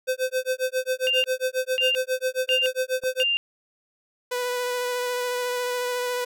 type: tone with tremolo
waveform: square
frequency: 514 Hz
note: C5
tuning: 31 cents flat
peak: -21 dBFS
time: 0.07-3.24 s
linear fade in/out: 20 ms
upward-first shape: sine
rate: 7.4 Hz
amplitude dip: 100%
type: tone bursts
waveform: sine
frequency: 2794 Hz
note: F7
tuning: in tune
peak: -20 dBFS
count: 4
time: 1.07-3.37 s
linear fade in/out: 0 ms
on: 170 ms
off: 540 ms
type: click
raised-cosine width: 1 ms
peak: -27 dBFS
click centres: 3.037 s
type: tone with vibrato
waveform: sawtooth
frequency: 493.9 Hz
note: B4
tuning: in tune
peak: -21 dBFS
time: 4.31-6.25 s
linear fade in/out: 10 ms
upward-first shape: sine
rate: 14 Hz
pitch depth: 14 cents each way
effects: none